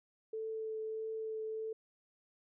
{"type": "tone with vibrato", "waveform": "sine", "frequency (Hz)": 440, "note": "A4", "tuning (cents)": 0, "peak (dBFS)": -37, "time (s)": [0.33, 1.73], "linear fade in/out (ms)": 5, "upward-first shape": "triangle", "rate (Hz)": 1.6, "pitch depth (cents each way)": 11, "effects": []}